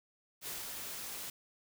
white noise with ADSR envelope, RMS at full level -41 dBFS, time 0.41-1.3 s, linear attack 60 ms, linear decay 180 ms, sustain -2 dB, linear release 3 ms, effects none

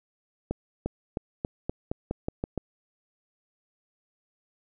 accelerating click train, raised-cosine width 2 ms, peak -15 dBFS, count 10, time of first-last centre 0.51-2.577 s, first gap 350 ms, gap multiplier 0.89, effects none

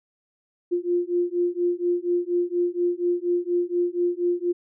sine beating tone pair, 349.2 / 353.4 Hz, F4 / F4, 0 / +21 cents, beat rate 4.2 Hz, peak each -24 / -24 dBFS, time 0.71-4.53 s, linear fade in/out 20 ms, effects none

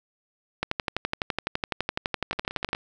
two click trains, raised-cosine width 0.3 ms, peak -18 / -9 dBFS, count 8 / 26, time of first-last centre 2.33-2.749 / 0.63-2.731 s, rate 16.7 / 11.9 Hz, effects none

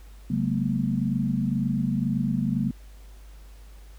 sine tone cluster, 137.3 / 187.5 / 215.3 / 237.3 Hz, C#3 / F#3 / A3 / A#3, -16 / +23 / -37 / +31 cents, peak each -28 dBFS, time 0.3-2.71 s, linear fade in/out 5 ms, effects added 50 Hz sine -43 dBFS peak until 3.98 s + pink hiss -57 dBFS RMS until 3.98 s

